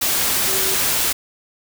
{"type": "tone in noise", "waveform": "sine", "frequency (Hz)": 382.5, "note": "G4", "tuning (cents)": -42, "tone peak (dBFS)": -28, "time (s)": [0.47, 0.75], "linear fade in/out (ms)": 10, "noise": "white", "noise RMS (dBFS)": -19, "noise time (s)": [0.01, 1.13], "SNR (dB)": -12, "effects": []}